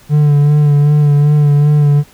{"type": "tone with vibrato", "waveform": "triangle", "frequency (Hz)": 146.83, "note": "D3", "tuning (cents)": 0, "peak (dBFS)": -4, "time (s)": [0.09, 2.04], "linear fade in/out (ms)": 50, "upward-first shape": "sine", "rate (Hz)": 2.6, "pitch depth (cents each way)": 30, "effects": ["pink hiss -44 dBFS RMS until 2.13 s"]}